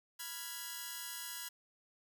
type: chord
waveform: 5% pulse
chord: F diminished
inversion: second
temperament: equal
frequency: 987.8 / 1396.9 / 1661.2 Hz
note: Cb6 / F6 / Ab6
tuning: 0 / 0 / 0 cents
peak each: -35 / -37 / -34 dBFS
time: 0.19-1.49 s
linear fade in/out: 10 ms
effects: none